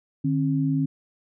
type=tone pair together; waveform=sine; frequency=150.96 / 270 Hz; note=D3 / C#4; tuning=+48 / -45 cents; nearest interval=minor seventh; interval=1007 cents; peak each=-23 dBFS; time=0.24-0.86 s; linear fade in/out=10 ms; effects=none